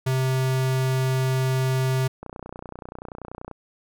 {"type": "tone", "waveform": "square", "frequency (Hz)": 130.81, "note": "C3", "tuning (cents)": 0, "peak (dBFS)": -21, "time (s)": [0.06, 2.08], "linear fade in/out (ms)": 10}
{"type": "click train", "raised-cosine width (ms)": 1, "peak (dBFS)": -22, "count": 40, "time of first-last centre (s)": [2.23, 3.513], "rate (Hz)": 30.4}
{"effects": []}